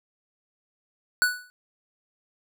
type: tone with exponential decay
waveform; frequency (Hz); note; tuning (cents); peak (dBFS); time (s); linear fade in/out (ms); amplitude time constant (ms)
square; 1480; F#6; 0; -16; 1.22-1.5; 0; 60
effects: none